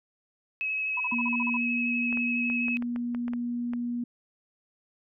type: tone with vibrato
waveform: sine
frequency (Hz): 2568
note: E7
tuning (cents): -46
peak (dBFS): -27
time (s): 0.61-2.77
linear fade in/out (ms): 0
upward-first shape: sine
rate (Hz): 12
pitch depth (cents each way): 13
type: tone bursts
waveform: sine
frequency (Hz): 990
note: B5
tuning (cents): +4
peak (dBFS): -31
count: 9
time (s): 0.97-1.571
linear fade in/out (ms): 5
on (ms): 33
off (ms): 38
type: tone with pitch glide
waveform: sine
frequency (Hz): 238.2 to 240.3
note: A#3 to B3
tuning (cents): +38 to -47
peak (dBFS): -28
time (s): 1.12-4.04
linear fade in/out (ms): 5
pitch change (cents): +15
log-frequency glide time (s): 1.56-1.72
type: clicks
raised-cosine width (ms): 0.5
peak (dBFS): -26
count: 10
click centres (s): 2.127 / 2.173 / 2.5 / 2.683 / 2.824 / 2.961 / 3.148 / 3.281 / 3.335 / 3.735
effects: none